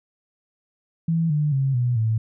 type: tone with pitch steps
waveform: sine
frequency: 164.81 / 149.4 / 135.42 / 122.76 / 111.28 Hz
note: E3 / D3 / C#3 / B2 / A2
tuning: 0 / +30 / -40 / -10 / +20 cents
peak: -18 dBFS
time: 1.08-2.18 s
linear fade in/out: 5 ms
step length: 220 ms
effects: none